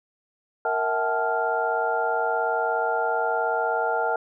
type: tone cluster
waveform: sine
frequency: 464.4 / 650 / 749 / 866 / 1395 Hz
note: A#4 / E5 / F#5 / A5 / F6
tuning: -7 / -24 / +21 / -28 / -2 cents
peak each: -28 dBFS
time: 0.65-4.16 s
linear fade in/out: 2 ms
effects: none